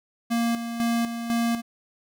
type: tone with tremolo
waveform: square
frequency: 233.1 Hz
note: A#3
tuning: in tune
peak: -22 dBFS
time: 0.3-1.62 s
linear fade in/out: 20 ms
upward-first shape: square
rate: 2 Hz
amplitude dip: 60%
effects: none